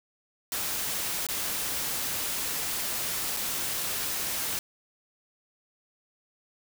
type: noise with dropouts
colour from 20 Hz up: white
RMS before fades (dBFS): -31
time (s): 0.52-4.59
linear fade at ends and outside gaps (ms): 1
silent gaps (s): 1.267-1.287 / 3.366-3.37
effects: none